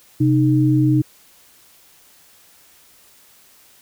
sine tone pair together, 130 / 307.3 Hz, C3 / D#4, -11 / -21 cents, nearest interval octave + minor third, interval 1490 cents, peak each -15 dBFS, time 0.2-1.02 s, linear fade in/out 10 ms, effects white hiss -51 dBFS RMS until 3.81 s

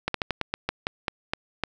slowing click train, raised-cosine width 0.3 ms, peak -9 dBFS, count 11, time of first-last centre 0.08-1.637 s, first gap 63 ms, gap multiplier 1.19, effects none

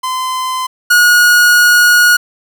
45% pulse tone pair in turn, 1028 / 1446.3 Hz, C6 / F#6, -31 / -40 cents, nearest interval tritone, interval 591 cents, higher second, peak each -15 / -5 dBFS, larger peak second, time 0.03-0.67 / 0.9-2.17 s, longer second, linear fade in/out 10 ms, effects none

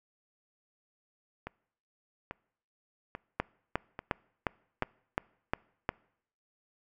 two click trains, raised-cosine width 0.5 ms, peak -13 / -23 dBFS, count 8 / 5, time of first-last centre 3.4-5.891 / 1.47-4.831 s, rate 2.81 / 1.19 Hz, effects noise-tail reverb RT60 0.7 s tail -25 dB re dry

